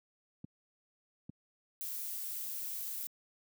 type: clicks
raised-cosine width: 5 ms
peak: -26 dBFS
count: 2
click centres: 0.444 / 1.295 s
type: noise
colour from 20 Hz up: violet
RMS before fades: -40 dBFS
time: 1.81-3.07 s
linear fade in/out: 0 ms
effects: high-pass 200 Hz 12 dB/octave